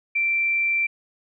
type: tone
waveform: sine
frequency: 2349 Hz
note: D7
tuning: in tune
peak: -19 dBFS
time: 0.15-0.87 s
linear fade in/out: 10 ms
effects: none